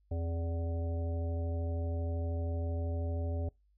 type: harmonic tone with a mistuned harmonic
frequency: 83 Hz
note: E2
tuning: 12 cents sharp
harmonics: 1 / 3 / 5 / 7 / 9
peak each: -32 / -44 / -46 / -44 / -51 dBFS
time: 0.11-3.49 s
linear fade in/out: 5 ms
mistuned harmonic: 3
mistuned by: +87 cents
effects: noise-tail reverb RT60 0.2 s tail -24 dB re dry + added 50 Hz sine -66 dBFS peak until 3.77 s